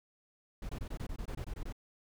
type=noise bursts; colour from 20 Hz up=brown; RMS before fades=-39 dBFS; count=12; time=0.62-1.726 s; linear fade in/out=5 ms; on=72 ms; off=22 ms; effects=none